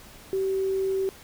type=tone with quantisation; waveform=sine; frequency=384 Hz; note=G4; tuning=36 cents flat; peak=-23 dBFS; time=0.33-1.09 s; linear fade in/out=0 ms; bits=8; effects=pink hiss -48 dBFS RMS until 1.23 s